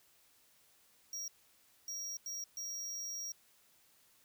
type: tone bursts at uneven times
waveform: square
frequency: 5660 Hz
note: F8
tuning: 22 cents sharp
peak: -40 dBFS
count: 4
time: 1.13-1.28 / 1.88-2.17 / 2.26-2.44 / 2.57-3.32 s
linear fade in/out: 2 ms
effects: white hiss -68 dBFS RMS until 4.24 s